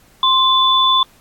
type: tone pair together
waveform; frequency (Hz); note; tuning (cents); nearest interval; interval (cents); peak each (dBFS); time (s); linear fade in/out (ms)
sine; 1047 / 3485; C6 / A7; +1 / -17; octave + major sixth; 2082; -13; 0.23-1.03; 2
effects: pink hiss -51 dBFS RMS until 1.2 s + AAC 64 kbps